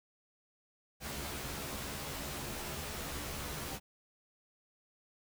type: noise with comb filter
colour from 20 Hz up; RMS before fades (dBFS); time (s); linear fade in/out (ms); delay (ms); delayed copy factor
pink; -41; 1-3.8; 50; 14; +1
effects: none